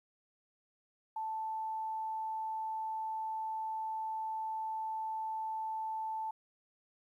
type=tone; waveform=sine; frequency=880 Hz; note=A5; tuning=in tune; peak=-35 dBFS; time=1.16-6.31 s; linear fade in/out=5 ms; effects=12-bit